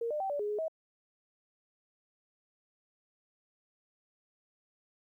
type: tone with pitch steps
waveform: sine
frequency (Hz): 464.8 / 601 / 774 / 578 / 415.4 / 419.1 / 641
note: A#4 / D5 / G5 / D5 / G#4 / G#4 / E5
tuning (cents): -5 / +40 / -22 / -28 / 0 / +16 / -49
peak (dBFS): -31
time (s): 0.01-0.682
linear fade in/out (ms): 5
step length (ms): 96
effects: 12-bit